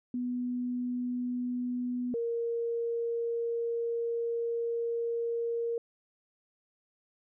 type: tone pair in turn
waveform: sine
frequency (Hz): 246.9 / 466.1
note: B3 / A#4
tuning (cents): 0 / 0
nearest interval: major seventh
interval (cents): 1100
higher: second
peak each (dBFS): -30 / -29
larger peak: second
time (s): 0.14-2.14 / 2.14-5.78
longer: second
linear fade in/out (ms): 2
effects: none